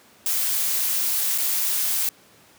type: noise with dropouts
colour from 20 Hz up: blue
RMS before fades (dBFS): -23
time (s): 0.26-2.09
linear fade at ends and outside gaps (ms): 1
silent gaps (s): 1.379-1.383
effects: pink hiss -53 dBFS RMS until 2.58 s + high-pass 150 Hz 12 dB/octave